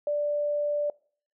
sine tone, 587.3 Hz, D5, in tune, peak -24 dBFS, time 0.07-0.9 s, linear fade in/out 2 ms, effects noise-tail reverb RT60 0.5 s tail -24 dB re dry

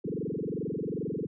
sine tone with frequency modulation, 305.1 Hz, D#4, 34 cents flat, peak -30 dBFS, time 0.04-1.27 s, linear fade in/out 10 ms, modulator 22.5 Hz, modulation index 7.3, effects none

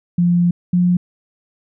sine tone pair in turn, 174.5 / 177.86 Hz, F3 / F3, -1 / +32 cents, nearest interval unison, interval 33 cents, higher second, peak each -11 dBFS, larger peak neither, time 0.18-0.51 / 0.73-0.97 s, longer first, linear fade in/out 5 ms, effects none

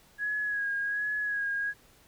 sine tone with vibrato, 1661.2 Hz, G#6, in tune, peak -28 dBFS, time 0.18-1.74 s, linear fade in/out 50 ms, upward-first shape sine, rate 1.3 Hz, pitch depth 36 cents each way, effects pink hiss -60 dBFS RMS until 2.07 s

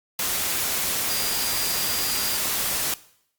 sine tone in noise, 4811 Hz, D8, 41 cents sharp, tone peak -29 dBFS, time 1.1-2.37 s, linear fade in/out 2 ms, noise white, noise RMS -25 dBFS, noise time 0.19-2.94 s, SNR -7 dB, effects noise-tail reverb RT60 0.7 s tail -19 dB re dry + Opus 48 kbps

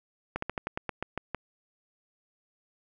slowing click train, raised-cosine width 0.5 ms, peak -16 dBFS, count 10, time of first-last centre 0.36-1.347 s, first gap 64 ms, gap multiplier 1.13, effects none

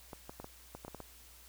clicks, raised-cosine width 1 ms, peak -30 dBFS, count 9, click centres 0.132 / 0.295 / 0.4 / 0.444 / 0.75 / 0.849 / 0.881 / 0.947 / 1.003 s, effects added 60 Hz sine -60 dBFS peak until 1.48 s + white hiss -58 dBFS RMS until 1.48 s

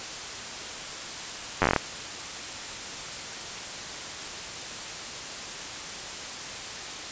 slowing click train, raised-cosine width 0.5 ms, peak -5 dBFS, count 9, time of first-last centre 1.62-1.762 s, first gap 10 ms, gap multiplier 1.16, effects white hiss -36 dBFS RMS until 7.11 s + resampled to 16000 Hz

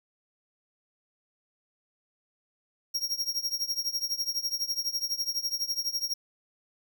45% pulse tone with tremolo, 5590 Hz, F8, 1 cent sharp, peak -25 dBFS, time 2.94-6.14 s, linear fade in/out 10 ms, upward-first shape triangle, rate 12 Hz, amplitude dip 95%, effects none

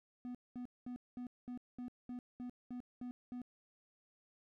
triangle tone bursts, 246.9 Hz, B3, in tune, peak -40 dBFS, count 11, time 0.25-3.417 s, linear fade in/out 0 ms, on 97 ms, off 210 ms, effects none

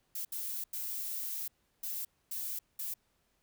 violet noise bursts at uneven times, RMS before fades -38 dBFS, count 6, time 0.15-0.25 / 0.32-0.64 / 0.73-1.48 / 1.83-2.05 / 2.31-2.59 / 2.79-2.94 s, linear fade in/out 5 ms, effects pink hiss -75 dBFS RMS until 3.42 s

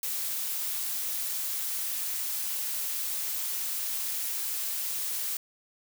blue noise, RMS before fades -32 dBFS, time 0.03-5.37 s, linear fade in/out 2 ms, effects none

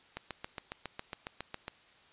click train, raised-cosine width 0.3 ms, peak -22 dBFS, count 12, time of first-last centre 0.17-1.681 s, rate 7.28 Hz, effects white hiss -61 dBFS RMS until 2.12 s + resampled to 8000 Hz

